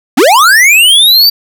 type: linear sweep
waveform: square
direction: up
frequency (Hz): 213.6 to 4699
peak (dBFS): -3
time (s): 0.17-1.3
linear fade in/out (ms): 10
effects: none